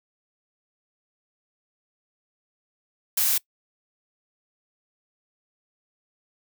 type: noise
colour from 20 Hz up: blue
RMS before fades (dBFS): -22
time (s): 3.17-3.38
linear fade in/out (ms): 5
effects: noise-tail reverb RT60 0.1 s tail -23 dB re dry